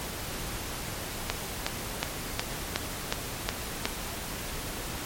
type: click train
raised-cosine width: 0.2 ms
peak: -8 dBFS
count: 8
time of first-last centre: 1.3-3.855 s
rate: 2.74 Hz
effects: pink hiss -36 dBFS RMS until 5.05 s + MP3 64 kbps